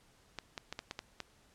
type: clicks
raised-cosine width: 0.2 ms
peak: -22 dBFS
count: 7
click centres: 0.387 / 0.578 / 0.726 / 0.791 / 0.911 / 0.991 / 1.203 s
effects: pink hiss -66 dBFS RMS until 1.54 s + low-pass 10000 Hz 12 dB/octave